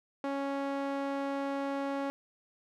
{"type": "tone with band-pass filter", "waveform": "sawtooth", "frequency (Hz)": 277.2, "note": "C#4", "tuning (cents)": 0, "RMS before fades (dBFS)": -34, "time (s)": [0.24, 2.1], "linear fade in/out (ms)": 0, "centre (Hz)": 660, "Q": 0.73, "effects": []}